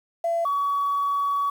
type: tone pair in turn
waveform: sine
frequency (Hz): 675 / 1131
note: E5 / C#6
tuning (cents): +41 / +34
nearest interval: major sixth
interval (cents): 893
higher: second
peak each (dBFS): -20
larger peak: neither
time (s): 0.24-0.45 / 0.45-1.5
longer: second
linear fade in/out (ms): 5
effects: tanh soft clip ceiling -17 dBFS + 8-bit